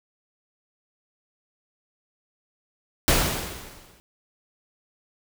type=noise with exponential decay; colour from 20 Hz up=pink; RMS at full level=-17 dBFS; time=3.08-4 s; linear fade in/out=0 ms; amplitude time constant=200 ms; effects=none